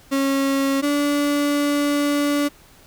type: tone pair in turn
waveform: 35% pulse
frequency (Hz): 273.5 / 289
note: C#4 / D4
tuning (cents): -23 / -28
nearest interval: minor second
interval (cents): 95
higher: second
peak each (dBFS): -16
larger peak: neither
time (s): 0.11-0.82 / 0.82-2.49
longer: second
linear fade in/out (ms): 20
effects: pink hiss -50 dBFS RMS until 2.86 s